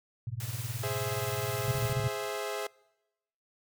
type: tone with tremolo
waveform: sine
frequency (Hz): 116.54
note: A#2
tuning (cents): 0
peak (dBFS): -30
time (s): 0.27-2.08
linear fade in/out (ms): 0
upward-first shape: sine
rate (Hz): 19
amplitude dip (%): 100
type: noise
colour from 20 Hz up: white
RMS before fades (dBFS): -42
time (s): 0.4-1.93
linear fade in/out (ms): 2
type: chord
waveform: sawtooth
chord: Ab augmented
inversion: none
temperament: equal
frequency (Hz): 415.3 / 523.3 / 659.3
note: Ab4 / C5 / E5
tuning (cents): 0 / 0 / 0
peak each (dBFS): -32 / -35 / -34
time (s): 0.83-2.67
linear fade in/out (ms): 5
type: tone bursts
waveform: sine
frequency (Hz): 125.9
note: B2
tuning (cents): +34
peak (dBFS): -27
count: 6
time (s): 1.68-2.072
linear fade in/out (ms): 0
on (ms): 32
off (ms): 40
effects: noise-tail reverb RT60 1.0 s tail -25 dB re dry